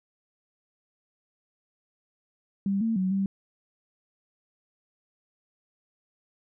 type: tone with pitch steps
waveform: sine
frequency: 197.1 / 225.5 / 187 / 195 Hz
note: G3 / A3 / F#3 / G3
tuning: +10 / +43 / +19 / -9 cents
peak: -23 dBFS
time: 2.66-3.26 s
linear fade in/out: 2 ms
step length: 150 ms
effects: none

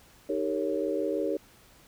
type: chord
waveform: sine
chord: Eb dominant seventh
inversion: none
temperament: equal with one note detuned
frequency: 311.1 / 392 / 457.9 / 554.4 Hz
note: Eb4 / G4 / Bb4 / Db5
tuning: 0 / 0 / -31 / 0 cents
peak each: -32 dBFS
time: 0.29-1.37 s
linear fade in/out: 5 ms
effects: pink hiss -57 dBFS RMS until 1.87 s

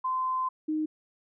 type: tone pair in turn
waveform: sine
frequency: 1032 / 309.5 Hz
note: C6 / D#4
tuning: -24 / -9 cents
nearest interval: octave + major sixth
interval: 2085 cents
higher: first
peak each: -26 dBFS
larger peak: neither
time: 0.04-0.49 / 0.68-0.86 s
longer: first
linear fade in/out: 10 ms
effects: none

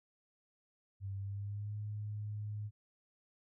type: tone with pitch glide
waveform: sine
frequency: 98 to 105.03 Hz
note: G2 to G#2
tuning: 0 to +20 cents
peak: -38 dBFS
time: 1-2.71 s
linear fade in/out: 50 ms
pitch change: +120 cents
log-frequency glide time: 1.17-1.76 s
effects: none

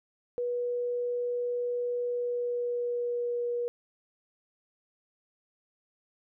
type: tone with pitch glide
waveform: sine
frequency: 486.2 to 480.1 Hz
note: B4 to B4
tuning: -27 to -49 cents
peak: -28 dBFS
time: 0.38-3.68 s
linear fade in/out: 0 ms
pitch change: -22 cents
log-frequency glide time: 2.05-3.46 s
effects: none

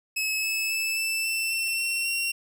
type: tone with pitch steps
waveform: sawtooth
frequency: 2581 / 2603 / 2626 / 2649 / 2672 / 2695 / 2719 / 2742 Hz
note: E7 / E7 / E7 / E7 / E7 / E7 / F7 / F7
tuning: -37 / -22 / -7 / +8 / +23 / +38 / -47 / -32 cents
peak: -22 dBFS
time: 0.16-2.32 s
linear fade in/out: 10 ms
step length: 270 ms
effects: none

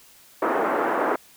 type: band-pass noise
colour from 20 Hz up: pink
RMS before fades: -23 dBFS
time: 0.42-1.16 s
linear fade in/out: 5 ms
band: 320 to 1500 Hz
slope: 24 dB/octave
effects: white hiss -52 dBFS RMS until 1.36 s

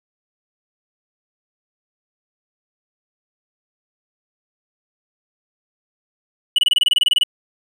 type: tone bursts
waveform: triangle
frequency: 2948 Hz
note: F#7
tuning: 7 cents flat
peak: -10 dBFS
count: 14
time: 6.56-7.234 s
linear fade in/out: 2 ms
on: 24 ms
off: 26 ms
effects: none

